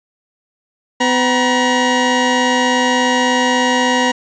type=tone pair together; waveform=20% pulse; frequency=252.3 / 952.6 Hz; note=B3 / A#5; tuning=+37 / +37 cents; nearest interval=octave + major seventh; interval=2300 cents; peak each=-10 dBFS; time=1-4.12 s; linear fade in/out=10 ms; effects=resampled to 16000 Hz + 7-bit